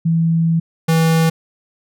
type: tone pair in turn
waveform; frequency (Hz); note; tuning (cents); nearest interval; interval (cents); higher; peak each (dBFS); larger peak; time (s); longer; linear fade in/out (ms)
sine / square; 164.81 / 162.73; E3 / E3; 0 / -22; unison; 22; first; -12; neither; 0.05-0.6 / 0.88-1.3; first; 10
effects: none